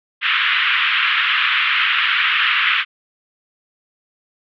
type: band-pass noise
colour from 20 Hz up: white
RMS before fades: -17 dBFS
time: 0.21-2.85 s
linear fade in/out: 50 ms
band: 1200 to 3200 Hz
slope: 48 dB/octave
effects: none